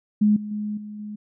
sine tone with level steps, 209.9 Hz, G#3, 19 cents sharp, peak -14 / -29 / -25 / -33 / -31 dBFS, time 0.21-1.16 s, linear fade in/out 10 ms, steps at 0.36 / 0.51 / 0.77 / 0.99 s, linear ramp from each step 5 ms, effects none

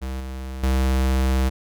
square tone with level steps, 65.41 Hz, C2, in tune, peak -27 / -30 / -18 dBFS, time 0.01-1.5 s, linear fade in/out 20 ms, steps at 0.2 / 0.63 s, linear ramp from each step 5 ms, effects none

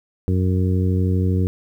harmonic tone, 92.5 Hz, F#2, in tune, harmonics 1 / 2 / 3 / 4 / 5, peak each -17 / -23 / -27 / -29 / -31 dBFS, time 0.28-1.47 s, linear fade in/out 0 ms, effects 9-bit

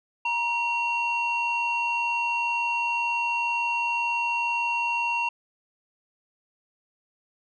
sine tone pair together, 946 / 2741 Hz, A#5 / F7, +25 / -33 cents, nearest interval octave + tritone, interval 1842 cents, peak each -25 dBFS, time 0.25-5.29 s, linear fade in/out 5 ms, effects tanh soft clip ceiling -18 dBFS

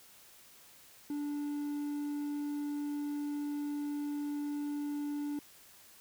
triangle tone, 291.6 Hz, D4, 12 cents flat, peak -32 dBFS, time 1.1-5.39 s, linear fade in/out 2 ms, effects white hiss -58 dBFS RMS until 6 s

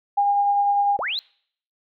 sine tone with tremolo, 810 Hz, G#5, 43 cents flat, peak -15 dBFS, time 0.17-0.97 s, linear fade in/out 10 ms, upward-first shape sine, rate 10 Hz, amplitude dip 25%
sine linear sweep, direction up, 440 to 4233 Hz, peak -23 dBFS, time 0.99-1.19 s, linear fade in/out 0 ms
effects noise-tail reverb RT60 0.6 s tail -26 dB re dry

